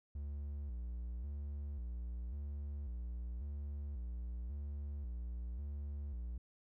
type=tone with vibrato; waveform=triangle; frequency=65.41 Hz; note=C2; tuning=in tune; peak=-38 dBFS; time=0.15-6.38 s; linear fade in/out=5 ms; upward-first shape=square; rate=0.92 Hz; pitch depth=160 cents each way; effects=none